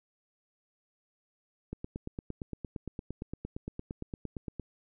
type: click train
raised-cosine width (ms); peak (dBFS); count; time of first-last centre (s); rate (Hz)
3; -24; 26; 1.73-4.597; 8.72
effects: none